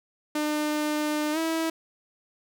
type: tone with pitch glide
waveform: sawtooth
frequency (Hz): 301.3 to 324.8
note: D4 to E4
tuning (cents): +44 to -26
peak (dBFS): -21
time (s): 0.35-1.7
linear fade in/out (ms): 5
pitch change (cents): +130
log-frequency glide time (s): 1.32-1.38
effects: none